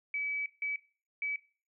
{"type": "tone bursts at uneven times", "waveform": "sine", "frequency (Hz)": 2289, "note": "D7", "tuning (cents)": -45, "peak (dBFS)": -31, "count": 3, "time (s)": [[0.14, 0.46], [0.62, 0.76], [1.22, 1.36]], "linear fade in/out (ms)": 2, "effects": ["noise-tail reverb RT60 0.4 s tail -20 dB re dry"]}